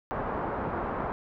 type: low-pass noise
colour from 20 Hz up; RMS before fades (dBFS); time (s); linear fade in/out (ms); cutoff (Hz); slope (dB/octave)
white; -32; 0.11-1.12; 0; 1200; 24
effects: none